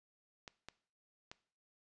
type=clicks; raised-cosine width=0.2 ms; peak=-30 dBFS; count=3; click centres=0.478 / 0.686 / 1.315 s; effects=noise-tail reverb RT60 0.5 s tail -19 dB re dry + resampled to 22050 Hz